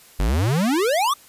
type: exponential sweep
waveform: square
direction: up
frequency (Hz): 43.2 to 1226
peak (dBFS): -18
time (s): 0.19-1.14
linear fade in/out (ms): 10
effects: white hiss -49 dBFS RMS until 1.28 s + resampled to 32000 Hz